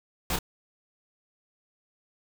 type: noise with echo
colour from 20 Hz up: pink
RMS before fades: -28 dBFS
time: 0.3-0.36 s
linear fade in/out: 2 ms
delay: 29 ms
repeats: 1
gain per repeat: -4 dB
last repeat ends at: 0.389 s
effects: none